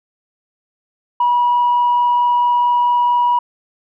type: tone with frequency modulation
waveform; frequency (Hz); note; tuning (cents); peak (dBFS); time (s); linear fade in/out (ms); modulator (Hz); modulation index
sine; 969; B5; -33; -10; 1.2-3.39; 5; 24.5; 0.23
effects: tanh soft clip ceiling -8 dBFS